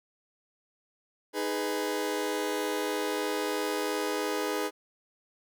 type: chord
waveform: sawtooth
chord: G# minor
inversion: second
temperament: just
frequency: 311.5 / 415.3 / 498.4 Hz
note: D#4 / G#4 / B4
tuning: +2 / 0 / +16 cents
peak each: -30 / -28 / -30 dBFS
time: 1.33-4.71 s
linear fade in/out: 50 ms
effects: none